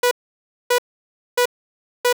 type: tone bursts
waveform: sawtooth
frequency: 490 Hz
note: B4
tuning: 14 cents flat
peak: -10 dBFS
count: 4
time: 0.03-2.128 s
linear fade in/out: 5 ms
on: 82 ms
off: 590 ms
effects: none